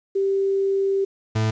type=tone pair in turn; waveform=sine / 40% pulse; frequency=391 / 109.72 Hz; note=G4 / A2; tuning=-4 / -4 cents; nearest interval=octave + minor seventh; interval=2200 cents; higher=first; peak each=-18 dBFS; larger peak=neither; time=0.15-1.05 / 1.35-1.51 s; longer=first; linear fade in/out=10 ms; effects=resampled to 16000 Hz + 9-bit